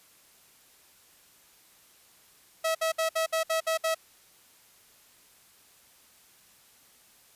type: tone bursts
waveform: sawtooth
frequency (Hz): 647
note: E5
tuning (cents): -32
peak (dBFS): -21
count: 8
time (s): 2.64-3.947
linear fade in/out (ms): 10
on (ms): 110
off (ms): 61
effects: white hiss -59 dBFS RMS until 7.35 s + resampled to 32000 Hz